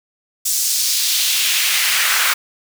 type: noise with high-pass filter sweep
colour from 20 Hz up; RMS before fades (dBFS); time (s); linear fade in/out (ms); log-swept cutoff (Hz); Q
pink; -17; 0.45-2.34; 10; 6800 to 1400; 1.5
effects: none